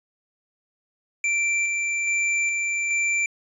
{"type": "tone with tremolo", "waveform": "square", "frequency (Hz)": 2349, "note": "D7", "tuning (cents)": 0, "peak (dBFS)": -21, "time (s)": [1.24, 3.26], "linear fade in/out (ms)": 2, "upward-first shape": "square", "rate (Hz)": 1.2, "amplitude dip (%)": 25, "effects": ["resampled to 22050 Hz"]}